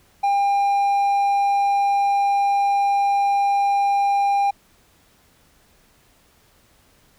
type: tone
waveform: triangle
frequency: 801 Hz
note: G5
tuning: 37 cents sharp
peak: -14 dBFS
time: 0.23-4.51 s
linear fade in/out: 10 ms
effects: pink hiss -57 dBFS RMS until 7.18 s